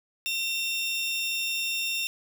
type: tone pair together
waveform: 35% pulse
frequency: 2725 / 3637 Hz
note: F7 / A#7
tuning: -43 / -43 cents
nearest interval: perfect fourth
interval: 500 cents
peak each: -27 / -30 dBFS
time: 0.26-2.07 s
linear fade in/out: 0 ms
effects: none